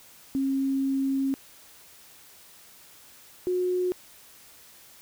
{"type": "tone pair in turn", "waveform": "sine", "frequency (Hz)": [270.5, 363], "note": ["C#4", "F#4"], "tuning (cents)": [-42, -33], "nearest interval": "perfect fourth", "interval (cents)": 509, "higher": "second", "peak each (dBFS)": -23, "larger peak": "neither", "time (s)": [[0.35, 1.34], [3.47, 3.92]], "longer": "first", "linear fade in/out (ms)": 0, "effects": ["white hiss -52 dBFS RMS until 5.01 s"]}